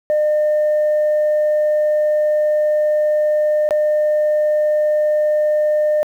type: tone with dropouts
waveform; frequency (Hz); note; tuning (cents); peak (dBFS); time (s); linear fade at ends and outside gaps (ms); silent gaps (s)
sine; 605; D#5; -49; -11; 0.1-6.03; 0; 3.69-3.708
effects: tanh soft clip ceiling -11 dBFS + 8-bit